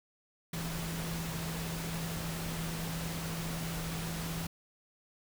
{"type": "tone in noise", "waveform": "sine", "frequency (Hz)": 164.81, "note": "E3", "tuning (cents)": 0, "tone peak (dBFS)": -37, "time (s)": [0.53, 4.47], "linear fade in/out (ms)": 5, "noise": "pink", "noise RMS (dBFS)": -40, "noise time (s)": [0.53, 4.47], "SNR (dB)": 0, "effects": []}